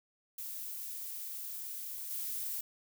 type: noise with level steps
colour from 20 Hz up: violet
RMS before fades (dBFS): -42 / -38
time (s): 0.38-2.61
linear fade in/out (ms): 5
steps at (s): 2.1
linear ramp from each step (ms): 10
effects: none